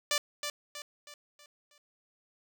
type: tone with echo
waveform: 5% pulse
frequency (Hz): 587.3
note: D5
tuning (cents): 0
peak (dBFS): -15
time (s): 0.11-0.18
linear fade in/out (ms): 2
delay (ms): 320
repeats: 5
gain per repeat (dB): -7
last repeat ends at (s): 1.78
effects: none